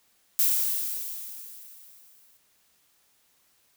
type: noise with exponential decay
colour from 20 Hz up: violet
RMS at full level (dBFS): -21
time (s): 0.39-2.37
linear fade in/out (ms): 0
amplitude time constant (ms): 430
effects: white hiss -66 dBFS RMS until 3.76 s